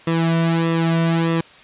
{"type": "tone with flanger", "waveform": "sawtooth", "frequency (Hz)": 165.4, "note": "E3", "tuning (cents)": 6, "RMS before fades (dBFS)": -18, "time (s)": [0.07, 1.41], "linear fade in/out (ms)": 5, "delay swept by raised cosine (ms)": [1.3, 2.4], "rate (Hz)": 1.6, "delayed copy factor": -0.75, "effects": ["white hiss -45 dBFS RMS until 1.63 s", "resampled to 8000 Hz"]}